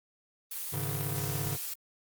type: noise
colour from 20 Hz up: blue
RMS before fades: -37 dBFS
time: 0.51-1.74 s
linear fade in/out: 5 ms
type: chord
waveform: square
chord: Ab suspended fourth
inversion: none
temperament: just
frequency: 103.83 / 138.43 / 155.74 Hz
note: Ab2 / Db3 / Eb3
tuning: 0 / -2 / +2 cents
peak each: -38 / -36 / -40 dBFS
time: 0.72-1.57 s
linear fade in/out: 20 ms
effects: Opus 24 kbps